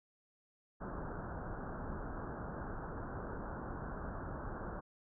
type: low-pass noise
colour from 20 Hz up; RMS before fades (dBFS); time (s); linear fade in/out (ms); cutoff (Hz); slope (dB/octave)
pink; -43; 0.8-4.81; 20; 1600; 96
effects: none